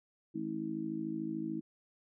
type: harmonic tone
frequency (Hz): 53.5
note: A1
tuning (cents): -48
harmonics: 3 / 4 / 5 / 6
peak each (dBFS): -45 / -41 / -43 / -37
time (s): 0.34-1.61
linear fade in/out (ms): 20
effects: none